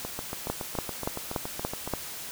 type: two click trains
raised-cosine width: 1 ms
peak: -19 / -13 dBFS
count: 14 / 6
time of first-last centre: 0.05-1.876 / 0.5-1.937 s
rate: 7.12 / 3.48 Hz
effects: white hiss -39 dBFS RMS until 2.31 s